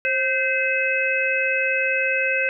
harmonic tone with a mistuned harmonic, 515 Hz, C5, 28 cents flat, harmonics 1 / 3 / 4 / 5, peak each -26 / -24 / -27 / -22 dBFS, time 0.05-2.49 s, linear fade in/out 0 ms, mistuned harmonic 1, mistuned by +55 cents, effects none

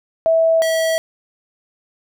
sine / square tone pair in turn, 653 / 648.9 Hz, E5 / E5, -17 / -27 cents, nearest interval unison, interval 10 cents, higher first, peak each -11 / -16 dBFS, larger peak first, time 0.26-0.62 / 0.62-0.98 s, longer neither, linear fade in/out 0 ms, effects none

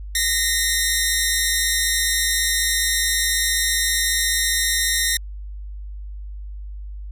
10% pulse tone pair together, 1854.7 / 2024 Hz, A#6 / B6, -9 / +42 cents, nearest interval major second, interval 151 cents, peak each -10 / -15 dBFS, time 0.15-5.17 s, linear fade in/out 2 ms, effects added 50 Hz sine -30 dBFS peak until 7.11 s

